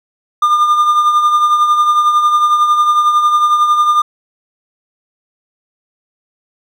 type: tone with tremolo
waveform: triangle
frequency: 1206 Hz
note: D6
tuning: 46 cents sharp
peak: -4 dBFS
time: 0.42-4.02 s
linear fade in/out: 5 ms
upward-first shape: triangle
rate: 11 Hz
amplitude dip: 55%
effects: none